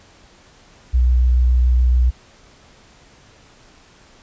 sine tone with vibrato, 61.74 Hz, B1, in tune, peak -11 dBFS, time 0.93-2.11 s, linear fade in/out 20 ms, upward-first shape triangle, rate 7 Hz, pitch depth 15 cents each way, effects pink hiss -49 dBFS RMS until 4.22 s + resampled to 16000 Hz

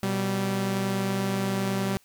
sawtooth tone pair together, 122.4 / 194.08 Hz, B2 / G3, -15 / -17 cents, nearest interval minor sixth, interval 798 cents, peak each -27 / -22 dBFS, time 0.03-1.97 s, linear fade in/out 0 ms, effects white hiss -61 dBFS RMS until 2.04 s

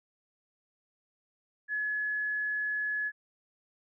sine tone, 1700 Hz, G#6, 40 cents sharp, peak -29 dBFS, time 1.68-3.12 s, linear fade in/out 50 ms, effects none

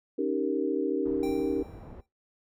sine chord, Eb dominant seventh, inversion third, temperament equal, 277.2 / 311.1 / 392 / 466.2 Hz, Db4 / Eb4 / G4 / Bb4, 0 / 0 / 0 / 0 cents, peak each -31 dBFS, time 0.18-1.63 s, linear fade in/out 10 ms
pink low-pass noise, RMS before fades -45 dBFS, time 1.05-2.01 s, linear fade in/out 10 ms, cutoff 680 Hz, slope 12 dB/octave
square tone with exponential decay, 784 Hz, G5, in tune, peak -38 dBFS, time 1.23-2.06 s, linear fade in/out 2 ms, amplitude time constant 180 ms
clicks, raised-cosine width 5 ms, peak -37 dBFS, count 2, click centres 1.292 / 1.739 s
effects noise-tail reverb RT60 0.2 s tail -18 dB re dry

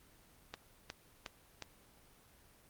click train, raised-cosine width 0.2 ms, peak -24 dBFS, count 4, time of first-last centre 0.54-1.623 s, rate 2.77 Hz, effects pink hiss -64 dBFS RMS until 2.69 s + Opus 24 kbps

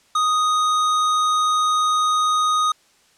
sine tone with hard clipping, 1244.5 Hz, D#6, in tune, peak -18 dBFS, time 0.15-2.72 s, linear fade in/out 5 ms, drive 16 dB, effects white hiss -57 dBFS RMS until 3.17 s + low-pass 8000 Hz 12 dB/octave

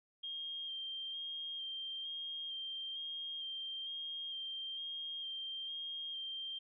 sine tone with vibrato, 3200 Hz, G7, 35 cents sharp, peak -40 dBFS, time 0.23-6.59 s, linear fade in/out 10 ms, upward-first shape square, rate 1.1 Hz, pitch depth 17 cents each way, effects none

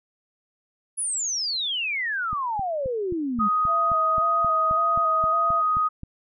sine exponential sweep, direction down, 10490 to 195.1 Hz, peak -24 dBFS, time 0.97-3.49 s, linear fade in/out 20 ms
click train, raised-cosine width 5 ms, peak -23 dBFS, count 15, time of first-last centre 2.33-6.034 s, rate 3.78 Hz
sine tone, 1250 Hz, D#6, 8 cents sharp, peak -19 dBFS, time 3.39-5.89 s, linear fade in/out 20 ms
sine tone with vibrato, 659.3 Hz, E5, in tune, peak -28 dBFS, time 3.66-5.63 s, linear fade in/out 50 ms, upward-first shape square, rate 1.8 Hz, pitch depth 36 cents each way
effects none

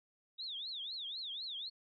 sine tone with vibrato, 3700 Hz, A#7, 14 cents flat, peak -40 dBFS, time 0.38-1.7 s, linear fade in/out 20 ms, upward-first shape triangle, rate 4 Hz, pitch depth 290 cents each way, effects none

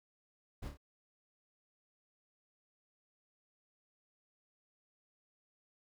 brown noise with echo, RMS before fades -43 dBFS, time 0.62-0.69 s, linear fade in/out 10 ms, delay 28 ms, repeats 3, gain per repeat -5 dB, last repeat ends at 0.774 s, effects none

